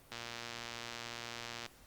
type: click train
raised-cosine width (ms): 0.2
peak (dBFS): -25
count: 183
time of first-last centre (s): 0.12-1.662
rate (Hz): 118
effects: pink hiss -61 dBFS RMS until 1.86 s + Opus 32 kbps

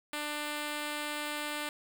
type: tone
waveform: 5% pulse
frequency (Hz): 297.1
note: D4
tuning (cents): +20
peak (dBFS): -23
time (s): 0.13-1.69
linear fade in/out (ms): 2
effects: 9-bit

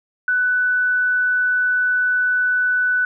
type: tone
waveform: sine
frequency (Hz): 1492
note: F#6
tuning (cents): +14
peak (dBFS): -15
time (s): 0.28-3.05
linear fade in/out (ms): 2
effects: none

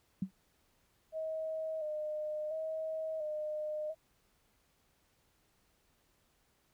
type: tone with exponential decay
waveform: sine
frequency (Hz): 189.3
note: F#3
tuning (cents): +40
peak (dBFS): -28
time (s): 0.22-0.31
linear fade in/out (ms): 5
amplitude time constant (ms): 18
type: tone with vibrato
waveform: sine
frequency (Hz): 622.3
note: D#5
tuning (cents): 0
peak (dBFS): -35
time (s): 1.12-3.95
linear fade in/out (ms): 50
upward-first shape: square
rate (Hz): 0.72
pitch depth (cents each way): 36
effects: pink hiss -73 dBFS RMS until 6.73 s

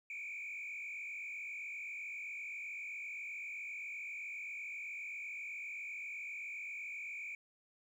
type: tone with frequency modulation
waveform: sine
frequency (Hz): 2357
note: D7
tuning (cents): +6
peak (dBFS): -40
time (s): 0.1-7.35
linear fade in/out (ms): 2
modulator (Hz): 47.7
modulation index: 2.3
effects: tanh soft clip ceiling -39 dBFS + 12-bit

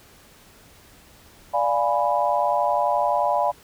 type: chord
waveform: sine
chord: D diminished seventh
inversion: none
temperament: equal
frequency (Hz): 587.3 / 698.5 / 830.6 / 987.8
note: D5 / F5 / Ab5 / Cb6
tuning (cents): 0 / 0 / 0 / 0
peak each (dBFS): -24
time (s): 1.53-3.52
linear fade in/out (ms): 20
effects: pink hiss -51 dBFS RMS until 3.63 s

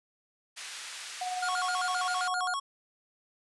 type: band-pass noise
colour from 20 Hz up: pink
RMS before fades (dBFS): -42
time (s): 0.56-2.29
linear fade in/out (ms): 20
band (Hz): 1800 to 10000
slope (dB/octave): 12
type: tone with tremolo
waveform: sine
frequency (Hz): 732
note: F#5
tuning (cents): -19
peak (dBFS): -30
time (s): 1.21-2.54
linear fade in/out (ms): 5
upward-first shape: sine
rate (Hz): 19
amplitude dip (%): 40
type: tone with vibrato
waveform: square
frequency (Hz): 1253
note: D#6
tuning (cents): +12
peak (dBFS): -31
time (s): 1.42-2.6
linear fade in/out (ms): 10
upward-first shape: square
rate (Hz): 7.6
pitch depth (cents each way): 220
effects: resampled to 24000 Hz

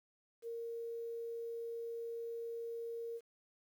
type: tone with quantisation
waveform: sine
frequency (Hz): 463.6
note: A#4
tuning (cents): -10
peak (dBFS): -40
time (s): 0.42-3.21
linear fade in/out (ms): 50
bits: 11
effects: none

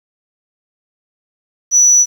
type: tone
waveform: sine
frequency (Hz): 5920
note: F#8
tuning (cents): 0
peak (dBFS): -4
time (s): 1.71-2.06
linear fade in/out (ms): 50
effects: tanh soft clip ceiling -4 dBFS + 7-bit

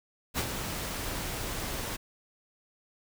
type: noise with ADSR envelope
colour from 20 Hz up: pink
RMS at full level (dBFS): -28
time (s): 0.34-1.97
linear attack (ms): 46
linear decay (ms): 55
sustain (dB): -7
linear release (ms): 16
effects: none

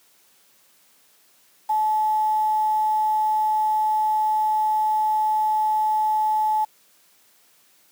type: tone with quantisation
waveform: sine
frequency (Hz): 861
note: A5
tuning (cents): -38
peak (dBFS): -18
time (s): 1.69-6.65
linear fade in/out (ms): 10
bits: 7
effects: white hiss -58 dBFS RMS until 7.91 s + high-pass 150 Hz 12 dB/octave

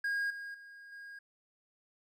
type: tone with level steps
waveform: triangle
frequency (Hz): 1630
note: G#6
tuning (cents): -33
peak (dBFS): -29 / -39 / -48 / -44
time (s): 0.04-1.19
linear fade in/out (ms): 5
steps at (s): 0.3 / 0.54 / 0.92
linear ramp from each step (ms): 5
effects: none

